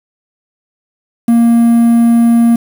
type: tone with quantisation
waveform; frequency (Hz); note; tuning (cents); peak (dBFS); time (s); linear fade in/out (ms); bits
triangle; 233.1; A#3; 0; -3; 1.28-2.56; 5; 5
effects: none